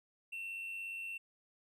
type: tone with amplitude modulation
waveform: triangle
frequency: 2700 Hz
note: E7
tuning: 41 cents sharp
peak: -37 dBFS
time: 0.32-1.18 s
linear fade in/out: 10 ms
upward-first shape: sine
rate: 97.1 Hz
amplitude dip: 35%
effects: resampled to 32000 Hz